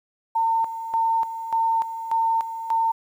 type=tone with tremolo; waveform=sine; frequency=906 Hz; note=A#5; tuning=50 cents flat; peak=-18 dBFS; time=0.35-2.92 s; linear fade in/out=10 ms; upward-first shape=square; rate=1.7 Hz; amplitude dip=70%; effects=9-bit